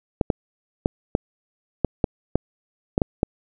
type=clicks; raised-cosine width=2 ms; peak=-4 dBFS; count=10; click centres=0.212 / 0.302 / 0.859 / 1.151 / 1.847 / 2.042 / 2.356 / 2.979 / 3.018 / 3.231 s; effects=none